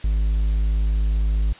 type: tone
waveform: triangle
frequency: 52.5 Hz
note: G#1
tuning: 19 cents sharp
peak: -15 dBFS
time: 0.04-1.53 s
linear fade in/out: 5 ms
effects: white hiss -44 dBFS RMS until 1.59 s + resampled to 8000 Hz